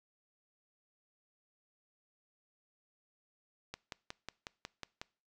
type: click train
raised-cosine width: 0.2 ms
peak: -24 dBFS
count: 8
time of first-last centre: 3.74-5.015 s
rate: 5.49 Hz
effects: noise-tail reverb RT60 0.4 s tail -23 dB re dry